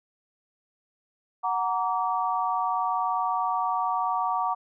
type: chord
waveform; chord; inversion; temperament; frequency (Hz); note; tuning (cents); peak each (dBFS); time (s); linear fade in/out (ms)
sine; Gb augmented; none; equal with one note detuned; 740 / 932.3 / 1153.1; Gb5 / Bb5 / D6; 0 / 0 / -32; -28; 1.43-4.55; 20
effects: none